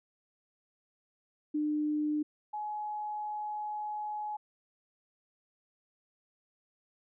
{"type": "tone pair in turn", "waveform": "sine", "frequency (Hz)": [300.7, 843.7], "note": ["D4", "G#5"], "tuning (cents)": [41, 27], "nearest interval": "octave + tritone", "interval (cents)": 1786, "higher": "second", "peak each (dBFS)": [-28, -34], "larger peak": "first", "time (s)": [[1.54, 2.23], [2.53, 4.37]], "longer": "second", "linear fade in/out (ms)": 10, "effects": []}